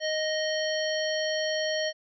harmonic tone, 622.3 Hz, D#5, in tune, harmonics 1 / 3 / 5 / 7 / 9, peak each -28 / -33 / -35 / -36 / -38 dBFS, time 0-1.93 s, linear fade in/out 50 ms, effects none

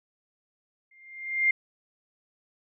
sine tone with exponential growth, 2108 Hz, C7, 12 cents sharp, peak -17 dBFS, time 0.91-1.51 s, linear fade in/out 5 ms, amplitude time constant 130 ms, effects none

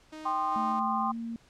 sawtooth tone with tremolo, 311.1 Hz, D#4, in tune, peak -37 dBFS, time 0.12-0.8 s, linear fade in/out 10 ms, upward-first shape square, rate 2.5 Hz, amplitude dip 25%
sine chord, C minor, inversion second, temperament equal with one note detuned, 784 / 1046.5 / 1219.6 Hz, G5 / C6 / Eb6, 0 / 0 / -35 cents, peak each -31 / -30 / -33 dBFS, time 0.25-1.12 s, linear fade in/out 10 ms
sine tone with pitch glide, 221.5 to 230.4 Hz, A3 to A#3, +12 to -20 cents, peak -33 dBFS, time 0.56-1.36 s, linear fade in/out 0 ms, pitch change +68 cents, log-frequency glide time 1.04-1.16 s
effects pink hiss -61 dBFS RMS until 1.49 s + low-pass 7000 Hz 12 dB/octave

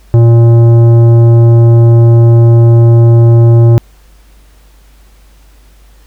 sine tone with tanh clipping, 116.54 Hz, A#2, in tune, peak -3 dBFS, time 0.14-3.78 s, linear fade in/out 0 ms, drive 12 dB, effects added 50 Hz sine -38 dBFS peak until 6.06 s + pink hiss -48 dBFS RMS until 6.06 s

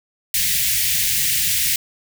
white band-stop noise, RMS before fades -19 dBFS, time 0.34-1.76 s, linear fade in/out 2 ms, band 170 to 1800 Hz, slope 48 dB/octave, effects none

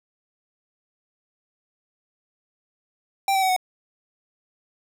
square tone with pitch steps, 784 / 768.8 / 753.8 / 739.1 Hz, G5 / G5 / F#5 / F#5, 0 / -34 / +32 / -2 cents, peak -19 dBFS, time 3.28-3.564 s, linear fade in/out 2 ms, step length 71 ms, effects none

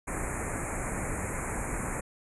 pink band-stop noise, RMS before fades -33 dBFS, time 0.07-2.01 s, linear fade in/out 10 ms, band 2400 to 6800 Hz, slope 96 dB/octave, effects resampled to 24000 Hz

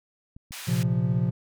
clicks, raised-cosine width 5 ms, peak -32 dBFS, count 3, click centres 0.365 / 0.509 / 0.933 s
pink band-pass noise, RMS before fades -39 dBFS, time 0.52-0.83 s, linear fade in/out 0 ms, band 1500 to 15000 Hz, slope 12 dB/octave
triangle chord, Bb suspended second, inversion none, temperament equal with one note detuned, 116.54 / 132.49 / 174.61 Hz, Bb2 / C3 / F3, 0 / +22 / 0 cents, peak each -24 dBFS, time 0.67-1.31 s, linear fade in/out 20 ms
effects none

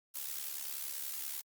blue noise with amplitude modulation, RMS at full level -37 dBFS, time 0.14-1.42 s, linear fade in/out 20 ms, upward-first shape sine, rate 70.4 Hz, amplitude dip 75%, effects Opus 48 kbps

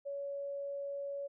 sine tone, 562 Hz, C#5, 24 cents sharp, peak -37 dBFS, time 0.05-1.28 s, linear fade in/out 20 ms, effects none

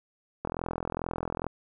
click train, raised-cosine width 1 ms, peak -17 dBFS, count 44, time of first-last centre 0.45-1.467 s, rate 42.3 Hz, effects none

